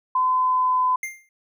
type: tone with pitch glide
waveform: sine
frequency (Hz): 1020 to 1013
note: C6 to B5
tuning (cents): -44 to +44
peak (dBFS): -17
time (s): 0.15-0.96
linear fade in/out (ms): 5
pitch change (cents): -12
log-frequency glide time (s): 0.32-0.77
type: tone with exponential decay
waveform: square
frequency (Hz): 2105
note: C7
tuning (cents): +10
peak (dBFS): -25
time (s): 1.03-1.29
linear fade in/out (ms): 2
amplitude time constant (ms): 56
effects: none